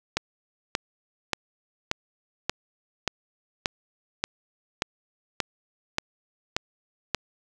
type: click train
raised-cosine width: 0.2 ms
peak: -6 dBFS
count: 13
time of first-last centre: 0.17-7.147 s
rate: 1.72 Hz
effects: none